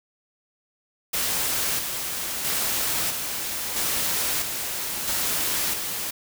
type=noise with tremolo; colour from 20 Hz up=white; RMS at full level=-25 dBFS; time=1.13-6.11 s; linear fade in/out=10 ms; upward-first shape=square; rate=0.76 Hz; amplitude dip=40%; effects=none

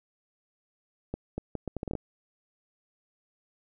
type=accelerating click train; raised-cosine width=2 ms; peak=-19 dBFS; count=10; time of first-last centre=1.14-1.953 s; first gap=240 ms; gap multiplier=0.72; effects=none

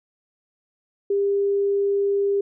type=tone; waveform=sine; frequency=400 Hz; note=G4; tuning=35 cents sharp; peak=-18 dBFS; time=1.1-2.41 s; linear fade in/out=5 ms; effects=none

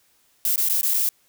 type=noise with dropouts; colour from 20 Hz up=violet; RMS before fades=-21 dBFS; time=0.45-1.09 s; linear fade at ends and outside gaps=1 ms; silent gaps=0.559-0.578 / 0.687-0.697 / 0.812-0.831 / 0.937-0.941 s; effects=white hiss -62 dBFS RMS until 1.28 s

